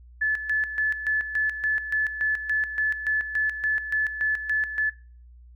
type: tone with tremolo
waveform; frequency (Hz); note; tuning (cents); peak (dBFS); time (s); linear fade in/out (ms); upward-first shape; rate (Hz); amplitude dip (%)
sine; 1730; A6; -30; -20; 0.21-4.9; 10; square; 3.5; 65
effects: noise-tail reverb RT60 0.4 s tail -19 dB re dry + added 60 Hz sine -46 dBFS peak until 5.55 s